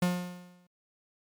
45% pulse tone with exponential decay, 178.4 Hz, F3, 37 cents sharp, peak -23 dBFS, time 0.02-0.67 s, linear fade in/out 5 ms, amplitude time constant 140 ms, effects MP3 96 kbps

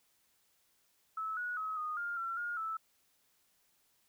sine tone with pitch steps, 1302 / 1460 / 1279 / 1235 / 1407 / 1356 / 1423 / 1314 Hz, E6 / F#6 / D#6 / D#6 / F6 / E6 / F6 / E6, -22 / -24 / +47 / -13 / +12 / +49 / +32 / -6 cents, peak -35 dBFS, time 1.17-2.77 s, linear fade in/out 5 ms, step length 200 ms, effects white hiss -73 dBFS RMS until 4.08 s

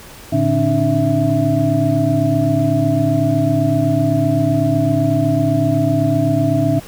sine tone cluster, 111.6 / 145.8 / 273.4 / 301.3 / 662 Hz, A2 / D3 / C#4 / D4 / E5, +25 / -12 / -24 / +44 / +7 cents, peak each -19 dBFS, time 0.32-6.8 s, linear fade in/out 10 ms, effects pink hiss -38 dBFS RMS until 6.87 s

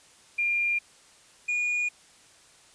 sine / triangle tone pair in turn, 2400 / 2441 Hz, D7 / D#7, +37 / -34 cents, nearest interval unison, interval 29 cents, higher second, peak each -23 dBFS, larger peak neither, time 0.38-0.79 / 1.48-1.89 s, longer neither, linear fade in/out 10 ms, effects white hiss -56 dBFS RMS until 2.74 s + resampled to 22050 Hz

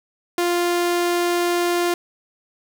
sawtooth tone, 349.2 Hz, F4, in tune, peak -14 dBFS, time 0.38-1.94 s, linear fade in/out 2 ms, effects none

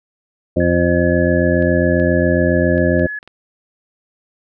harmonic tone, 87.31 Hz, F2, in tune, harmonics 1 / 2 / 3 / 4 / 6 / 7, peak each -19 / -19 / -19 / -19 / -19 / -19 dBFS, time 0.56-3.07 s, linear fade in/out 10 ms
sine tone, 1699 Hz, G#6, 39 cents sharp, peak -23 dBFS, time 0.6-3.19 s, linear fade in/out 5 ms
clicks, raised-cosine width 0.3 ms, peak -24 dBFS, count 6, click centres 1.624 / 1.999 / 2.78 / 2.995 / 3.229 / 3.276 s
effects none

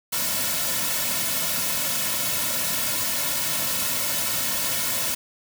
white noise with comb filter, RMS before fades -25 dBFS, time 0.12-5.15 s, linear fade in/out 10 ms, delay 2.5 ms, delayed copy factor -0.8, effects none

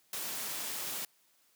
white noise, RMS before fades -38 dBFS, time 0.13-1.05 s, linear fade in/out 2 ms, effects white hiss -69 dBFS RMS until 1.55 s + high-pass 150 Hz 12 dB/octave

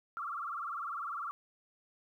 sine tone with vibrato, 1251 Hz, D#6, 9 cents sharp, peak -36 dBFS, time 0.17-1.31 s, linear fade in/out 0 ms, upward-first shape sine, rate 20 Hz, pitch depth 200 cents each way, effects 12-bit

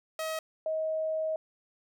sawtooth / sine tone pair in turn, 636 / 632.5 Hz, D#5 / D#5, +38 / +28 cents, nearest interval unison, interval 10 cents, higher first, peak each -28 / -28 dBFS, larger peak neither, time 0.19-0.39 / 0.66-1.36 s, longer second, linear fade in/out 2 ms, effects none

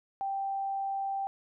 sine tone, 784 Hz, G5, in tune, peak -30 dBFS, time 0.21-1.27 s, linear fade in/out 0 ms, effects none

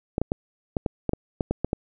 clicks, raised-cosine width 2 ms, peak -10 dBFS, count 11, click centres 0.181 / 0.216 / 0.319 / 0.768 / 0.862 / 1.093 / 1.134 / 1.408 / 1.51 / 1.646 / 1.731 s, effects none

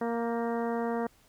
harmonic tone with a mistuned harmonic, 233.1 Hz, A#3, in tune, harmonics 1 / 2 / 3 / 4 / 5 / 6 / 7 / 8, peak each -32 / -32 / -36 / -39 / -43 / -47 / -48 / -47 dBFS, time 0.01-1.07 s, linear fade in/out 5 ms, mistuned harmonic 7, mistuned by -42 cents, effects pink hiss -63 dBFS RMS until 1.28 s

